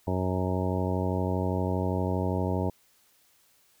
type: harmonic tone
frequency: 92.5 Hz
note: F#2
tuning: in tune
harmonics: 1 / 2 / 3 / 4 / 5 / 6 / 7 / 9 / 10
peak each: -29 / -32 / -34 / -35 / -36 / -37 / -37 / -39 / -39 dBFS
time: 0.07-2.7 s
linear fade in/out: 5 ms
effects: white hiss -64 dBFS RMS until 3.8 s